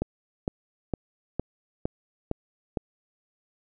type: click train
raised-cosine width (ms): 2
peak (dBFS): -13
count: 7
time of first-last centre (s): 0.02-2.772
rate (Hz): 2.18
effects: none